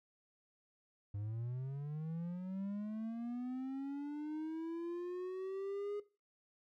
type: linear sweep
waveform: triangle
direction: up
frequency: 99.4 to 415.3 Hz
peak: -37 dBFS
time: 1.14-6 s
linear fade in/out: 5 ms
effects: noise-tail reverb RT60 0.3 s tail -17 dB re dry